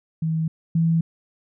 sine tone pair in turn, 160.6 / 164.64 Hz, E3 / E3, -45 / -2 cents, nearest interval unison, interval 43 cents, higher second, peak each -20 / -16 dBFS, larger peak second, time 0.22-0.48 / 0.75-1.01 s, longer neither, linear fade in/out 5 ms, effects none

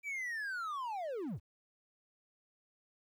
triangle linear sweep, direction down, 2349 to 59.8 Hz, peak -35 dBFS, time 0.03-1.4 s, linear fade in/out 50 ms, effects 12-bit

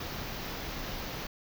pink band-stop noise, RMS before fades -38 dBFS, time 0-1.27 s, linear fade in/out 5 ms, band 6200 to 13000 Hz, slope 48 dB/octave, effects none

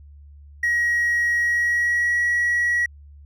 triangle tone with pitch glide, 1900 to 1919.9 Hz, A#6 to B6, +33 to -49 cents, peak -15 dBFS, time 0.63-2.86 s, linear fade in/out 5 ms, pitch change +18 cents, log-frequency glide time 1.39-2.21 s, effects tanh soft clip ceiling -13 dBFS + added 72 Hz sine -42 dBFS peak until 3.25 s

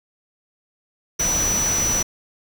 sine tone in noise, 5920 Hz, F#8, in tune, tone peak -19 dBFS, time 1.19-2.03 s, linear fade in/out 10 ms, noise pink, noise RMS -26 dBFS, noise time 1.19-2.03 s, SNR +4 dB, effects none

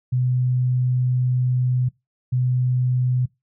sine tone pair in turn, 126 / 126 Hz, B2 / B2, +35 / +35 cents, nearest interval unison, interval 0 cents, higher neither, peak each -17 dBFS, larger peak neither, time 0.12-1.89 / 2.32-3.26 s, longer first, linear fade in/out 10 ms, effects noise-tail reverb RT60 0.2 s tail -22 dB re dry

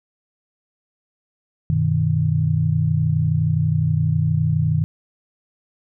sine chord, G augmented, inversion none, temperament equal with one note detuned, 96.26 / 123.47 / 155.56 Hz, G2 / B2 / D#3, -31 / 0 / 0 cents, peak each -22 / -22 / -18 dBFS, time 1.7-4.84 s, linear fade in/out 0 ms, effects none

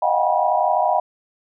sine tone cluster, 622 / 707 / 739 / 795 / 969 Hz, D#5 / F5 / F#5 / G5 / B5, -1 / +21 / -2 / +24 / -33 cents, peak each -22 dBFS, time 0.02-1 s, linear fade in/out 5 ms, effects none

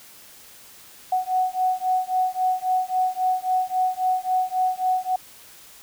sine beating tone pair, 740 / 743.7 Hz, F#5 / F#5, 0 / +9 cents, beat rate 3.7 Hz, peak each -23 dBFS, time 1.12-5.16 s, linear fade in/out 5 ms, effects white hiss -47 dBFS RMS until 5.82 s

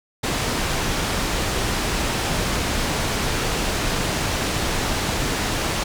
pink low-pass noise, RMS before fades -23 dBFS, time 0.23-5.84 s, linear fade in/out 10 ms, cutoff 8100 Hz, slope 12 dB/octave, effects none

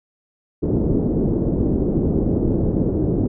white low-pass noise, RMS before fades -19 dBFS, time 0.62-3.28 s, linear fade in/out 20 ms, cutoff 380 Hz, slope 24 dB/octave, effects none

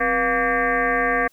sine tone with frequency modulation, 1154 Hz, D6, 31 cents flat, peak -17 dBFS, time 0-1.28 s, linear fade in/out 10 ms, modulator 223 Hz, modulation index 3.8, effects white hiss -61 dBFS RMS until 1.32 s

